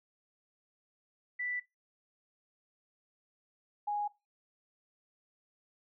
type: tone pair in turn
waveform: sine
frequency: 1975.5 / 827.5 Hz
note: B6 / G#5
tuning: 0 / -6 cents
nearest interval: octave + minor third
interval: 1506 cents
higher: first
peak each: -34 / -31 dBFS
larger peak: second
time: 1.39-1.6 / 3.87-4.08 s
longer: neither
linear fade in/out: 10 ms
effects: noise-tail reverb RT60 0.2 s tail -17 dB re dry